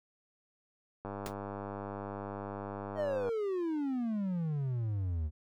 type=click train; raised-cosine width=1 ms; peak=-26 dBFS; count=225; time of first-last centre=1.05-3.29 s; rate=100 Hz
type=noise with exponential decay; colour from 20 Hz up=pink; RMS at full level=-37 dBFS; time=1.26-1.34 s; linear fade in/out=1 ms; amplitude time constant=17 ms
type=exponential sweep; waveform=triangle; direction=down; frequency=639 to 73.42 Hz; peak=-29 dBFS; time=2.95-5.31 s; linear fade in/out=50 ms
effects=none